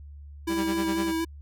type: tone with vibrato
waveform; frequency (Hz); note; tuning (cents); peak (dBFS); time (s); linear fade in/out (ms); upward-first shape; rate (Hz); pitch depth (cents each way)
square; 327.8; E4; -10; -26; 0.47-1.25; 10; square; 4.1; 15
type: tone with tremolo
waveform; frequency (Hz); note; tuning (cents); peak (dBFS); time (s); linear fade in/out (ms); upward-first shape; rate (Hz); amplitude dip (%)
sawtooth; 196.4; G3; +4; -24; 0.48-1.13; 50; sine; 10; 80
effects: added 72 Hz sine -41 dBFS peak until 1.41 s